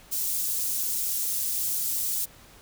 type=high-pass noise; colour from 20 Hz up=white; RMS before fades=-28 dBFS; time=0.11-2.26 s; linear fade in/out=20 ms; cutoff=6800 Hz; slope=12 dB/octave; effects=pink hiss -52 dBFS RMS until 2.61 s